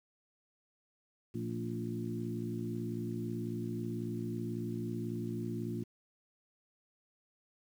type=harmonic tone with a mistuned harmonic; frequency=58.2 Hz; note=A#1; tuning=2 cents flat; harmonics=2 / 3 / 4 / 5 / 6; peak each=-40 / -43 / -40 / -44 / -42 dBFS; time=1.34-5.84 s; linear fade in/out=10 ms; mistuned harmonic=4; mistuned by=-42 cents; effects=10-bit